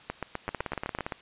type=two click trains; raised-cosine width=0.5 ms; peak=-16 / -16 dBFS; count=8 / 12; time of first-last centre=0.1-0.987 / 0.49-1.122 s; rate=7.89 / 17.4 Hz; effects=white hiss -52 dBFS RMS until 1.21 s + resampled to 8000 Hz